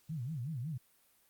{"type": "tone with vibrato", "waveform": "sine", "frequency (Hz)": 138.59, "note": "C#3", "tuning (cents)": 0, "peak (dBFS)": -36, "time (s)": [0.09, 0.78], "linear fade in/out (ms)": 10, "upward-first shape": "sine", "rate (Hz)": 5.4, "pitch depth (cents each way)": 300, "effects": ["white hiss -69 dBFS RMS until 1.29 s", "Opus 48 kbps"]}